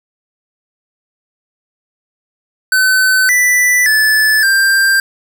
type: tone with pitch steps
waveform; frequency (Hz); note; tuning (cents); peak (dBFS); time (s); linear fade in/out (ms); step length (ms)
square; 1520 / 1980 / 1738 / 1582; F#6 / B6 / A6 / G6; +46 / +4 / -22 / +15; -9; 2.72-5; 2; 570
effects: none